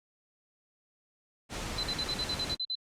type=noise; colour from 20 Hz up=pink; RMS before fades=-37 dBFS; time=1.49-2.57 s; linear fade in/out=50 ms
type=tone bursts; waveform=sine; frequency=4040 Hz; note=B7; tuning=39 cents sharp; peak=-30 dBFS; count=10; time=1.78-2.753 s; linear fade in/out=5 ms; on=55 ms; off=47 ms
effects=low-pass 8000 Hz 12 dB/octave + Opus 48 kbps